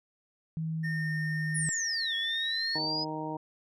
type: tone with pitch glide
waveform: sine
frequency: 160.5 to 155.66 Hz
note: E3 to D#3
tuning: -46 to +1 cents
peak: -30 dBFS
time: 0.57-1.69 s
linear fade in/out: 0 ms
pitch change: -53 cents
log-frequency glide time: 0.84-1.11 s
type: tone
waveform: triangle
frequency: 1824 Hz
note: A#6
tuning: 38 cents flat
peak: -32 dBFS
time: 0.83-2.79 s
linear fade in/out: 20 ms
type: exponential two-way sweep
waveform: sine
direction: down then up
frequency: 10360 to 3322 to 5040 Hz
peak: -30 dBFS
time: 1.54-3.05 s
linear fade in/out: 20 ms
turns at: 2.15 s
type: harmonic tone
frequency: 155.56 Hz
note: D#3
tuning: in tune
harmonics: 1 / 2 / 3 / 4 / 5 / 6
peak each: -41 / -37 / -42 / -42 / -43 / -38 dBFS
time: 2.75-3.37 s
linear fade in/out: 5 ms
effects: none